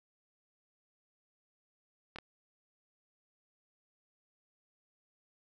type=clicks; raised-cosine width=0.3 ms; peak=-27 dBFS; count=2; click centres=2.16 / 2.186 s; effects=none